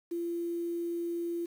sine tone with quantisation, 341.5 Hz, F4, 39 cents flat, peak -31 dBFS, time 0.11-1.46 s, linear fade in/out 10 ms, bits 9, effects none

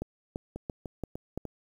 two click trains, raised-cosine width 2 ms, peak -20 / -24 dBFS, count 5 / 4, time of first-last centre 0.02-1.376 / 0.56-1.453 s, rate 2.95 / 3.36 Hz, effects 9-bit

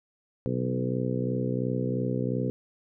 harmonic tone with a mistuned harmonic, 62.9 Hz, B1, 32 cents sharp, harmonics 2 / 3 / 4 / 5 / 6 / 7 / 8, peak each -30 / -33 / -32 / -38 / -37 / -35 / -35 dBFS, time 0.46-2.5 s, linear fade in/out 0 ms, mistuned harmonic 2, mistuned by +23 cents, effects none

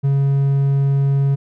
triangle tone, 138.59 Hz, C#3, in tune, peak -11 dBFS, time 0.03-1.36 s, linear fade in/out 20 ms, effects none

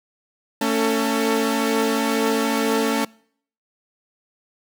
sawtooth tone cluster, 224.4 / 278.9 / 446.7 Hz, A3 / C#4 / A4, +34 / +11 / +26 cents, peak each -19 dBFS, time 0.61-3.05 s, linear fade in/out 5 ms, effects noise-tail reverb RT60 0.6 s tail -25 dB re dry

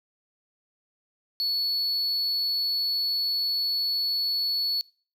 triangle tone, 4413 Hz, C#8, 9 cents flat, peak -23 dBFS, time 1.4-4.81 s, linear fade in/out 0 ms, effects noise-tail reverb RT60 0.4 s tail -22 dB re dry

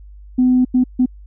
sine tone bursts at uneven times, 252.7 Hz, B3, 40 cents sharp, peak -9 dBFS, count 3, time 0.38-0.65 / 0.74-0.84 / 0.99-1.06 s, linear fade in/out 10 ms, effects tanh soft clip ceiling -5 dBFS + added 50 Hz sine -36 dBFS peak until 1.26 s

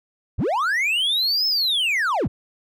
triangle linear two-way sweep, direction up then down, 38.89 to 5274 to 38.89 Hz, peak -17 dBFS, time 0.38-2.28 s, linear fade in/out 10 ms, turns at 1.47 s, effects none

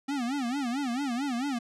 square tone with vibrato, 260 Hz, C4, 11 cents flat, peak -29 dBFS, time 0.08-1.59 s, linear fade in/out 10 ms, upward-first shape sine, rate 4.5 Hz, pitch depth 190 cents each way, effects low-pass 8000 Hz 12 dB/octave

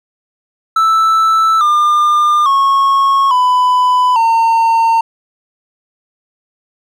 triangle tone with pitch steps, 1318.5 / 1202.1 / 1096 / 999.2 / 911 Hz, E6 / D6 / C#6 / B5 / A#5, 0 / +40 / -20 / +20 / -40 cents, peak -6 dBFS, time 0.76-5.01 s, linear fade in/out 5 ms, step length 850 ms, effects none

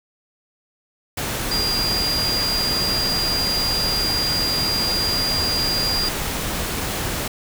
sine tone in noise, 4800 Hz, D8, 37 cents sharp, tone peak -20 dBFS, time 1.51-6.09 s, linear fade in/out 5 ms, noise pink, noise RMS -25 dBFS, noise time 1.17-7.28 s, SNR +2 dB, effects none

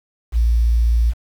sine tone with quantisation, 57.6 Hz, A#1, 20 cents flat, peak -12 dBFS, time 0.32-1.14 s, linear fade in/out 50 ms, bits 7, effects none

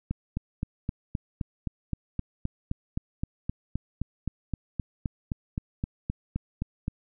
click train, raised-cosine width 5 ms, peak -16 dBFS, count 27, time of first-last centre 0.11-6.881 s, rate 3.84 Hz, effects none

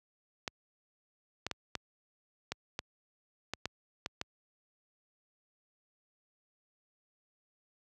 clicks, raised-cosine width 0.2 ms, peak -17 dBFS, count 10, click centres 0.478 / 1.466 / 1.513 / 1.753 / 2.52 / 2.791 / 3.536 / 3.656 / 4.061 / 4.214 s, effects high-pass 60 Hz 12 dB/octave

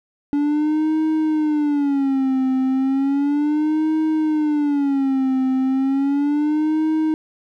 triangle tone with vibrato, 286.4 Hz, D4, 43 cents flat, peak -14 dBFS, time 0.33-7.14 s, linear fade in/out 0 ms, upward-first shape sine, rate 0.34 Hz, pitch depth 160 cents each way, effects none

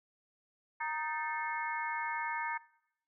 harmonic tone with a mistuned harmonic, 310.2 Hz, D#4, 5 cents flat, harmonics 3 / 4 / 5 / 6 / 7, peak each -36 / -44 / -44 / -41 / -41 dBFS, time 0.8-2.58 s, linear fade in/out 10 ms, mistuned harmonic 6, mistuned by -89 cents, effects noise-tail reverb RT60 0.8 s tail -21 dB re dry

